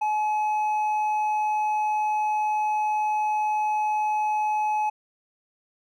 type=tone with hard clipping; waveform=sine; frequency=851 Hz; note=G#5; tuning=42 cents sharp; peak=-23 dBFS; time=0.01-4.9 s; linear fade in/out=10 ms; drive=4 dB; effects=none